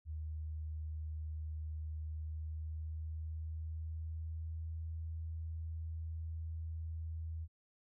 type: tone with pitch glide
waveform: sine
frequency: 77.78 to 80.76 Hz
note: D#2 to E2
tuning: 0 to -35 cents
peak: -39 dBFS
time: 0.05-7.48 s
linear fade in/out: 50 ms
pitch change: +65 cents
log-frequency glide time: 1.99-4.75 s
effects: none